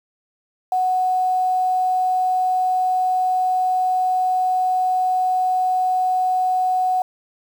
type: tone with quantisation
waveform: sine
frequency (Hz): 740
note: F#5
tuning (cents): 0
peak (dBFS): -16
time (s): 0.72-7.02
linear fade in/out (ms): 2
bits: 7
effects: none